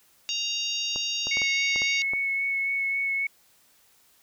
harmonic tone, 932.3 Hz, A#5, in tune, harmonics 3 / 4 / 5 / 6 / 7, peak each -30 / -32 / -34 / -36 / -37 dBFS, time 0.29-2.02 s, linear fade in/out 0 ms
clicks, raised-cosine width 1 ms, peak -23 dBFS, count 7, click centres 0.96 / 1.27 / 1.371 / 1.418 / 1.76 / 1.819 / 2.135 s
sine tone with vibrato, 2205 Hz, C#7, 10 cents flat, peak -24 dBFS, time 1.31-3.27 s, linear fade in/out 5 ms, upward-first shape sine, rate 3.7 Hz, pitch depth 11 cents each way
effects white hiss -61 dBFS RMS until 4.22 s

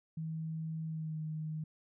sine tone with pitch glide, 160 to 155.98 Hz, D#3 to D#3, +49 to +5 cents, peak -36 dBFS, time 0.17-1.64 s, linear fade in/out 5 ms, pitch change -44 cents, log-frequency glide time 0.86-1.19 s, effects none

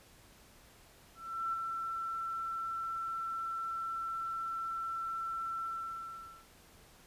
sine tone with ADSR envelope, 1342 Hz, E6, 31 cents sharp, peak -31 dBFS, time 1.15-6.47 s, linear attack 380 ms, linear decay 17 ms, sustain -4 dB, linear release 840 ms, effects pink hiss -60 dBFS RMS until 7.06 s + resampled to 32000 Hz

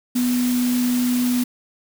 sine tone in noise, 246.9 Hz, B3, in tune, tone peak -17 dBFS, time 0.15-1.44 s, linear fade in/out 10 ms, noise white, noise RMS -30 dBFS, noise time 0.15-1.44 s, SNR +10 dB, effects none

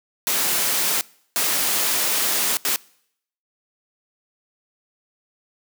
white noise bursts at uneven times, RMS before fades -21 dBFS, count 3, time 0.27-1.01 / 1.36-2.57 / 2.65-2.76 s, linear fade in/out 0 ms, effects noise-tail reverb RT60 0.7 s tail -24 dB re dry + high-pass 200 Hz 12 dB/octave

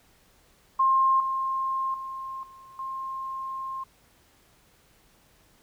sine tone with level steps, 1062 Hz, C6, 25 cents sharp, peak -18 / -25 / -33 / -46 / -31 dBFS, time 0.79-3.84 s, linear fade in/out 10 ms, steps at 1.2 / 1.94 / 2.43 / 2.79 s, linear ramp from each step 2 ms, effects pink hiss -61 dBFS RMS until 5.62 s

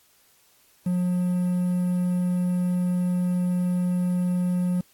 triangle tone with quantisation, 179.3 Hz, F3, 46 cents sharp, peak -19 dBFS, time 0.86-4.81 s, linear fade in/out 5 ms, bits 8, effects white hiss -60 dBFS RMS until 4.93 s + AAC 64 kbps

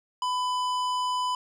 sine tone with hard clipping, 1000 Hz, B5, 21 cents sharp, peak -27 dBFS, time 0.22-1.35 s, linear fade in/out 2 ms, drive 13 dB, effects none

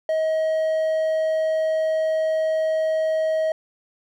triangle tone, 634 Hz, D#5, 32 cents sharp, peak -17 dBFS, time 0.09-3.52 s, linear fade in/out 2 ms, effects none

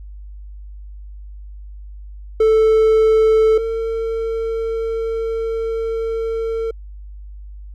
triangle tone pair in turn, 440 / 452.1 Hz, A4 / A4, 0 / +47 cents, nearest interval unison, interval 47 cents, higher second, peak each -8 / -17 dBFS, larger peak first, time 2.4-3.58 / 3.58-6.71 s, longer second, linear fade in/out 5 ms, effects added 50 Hz sine -32 dBFS peak until 7.74 s

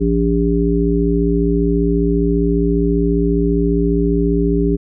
harmonic tone, 57.4 Hz, A#1, 26 cents flat, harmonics 1 / 3 / 5 / 7, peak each -18 / -18 / -18 / -18 dBFS, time 0-4.77 s, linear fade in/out 20 ms, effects none

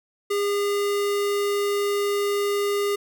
square tone, 406.1 Hz, G#4, 39 cents flat, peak -22 dBFS, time 0.3-2.96 s, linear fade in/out 10 ms, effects none

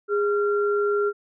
sine tone pair together, 410 / 1377.2 Hz, G#4 / F6, -22 / -25 cents, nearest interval octave + major sixth, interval 2097 cents, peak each -20 / -27 dBFS, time 0.08-1.13 s, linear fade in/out 50 ms, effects none

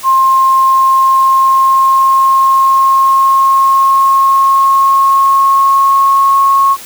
sine tone with pitch glide, 1062 to 1093.1 Hz, C6 to C#6, +25 to -25 cents, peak -5 dBFS, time 0.03-6.77 s, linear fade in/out 50 ms, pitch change +50 cents, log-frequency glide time 0.67-6.34 s, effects white hiss -30 dBFS RMS until 6.85 s

